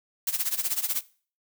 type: noise with tremolo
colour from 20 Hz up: blue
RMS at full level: -25 dBFS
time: 0.27-1.01 s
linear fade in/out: 2 ms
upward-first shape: sine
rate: 16 Hz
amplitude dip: 85%
effects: noise-tail reverb RT60 0.4 s tail -19 dB re dry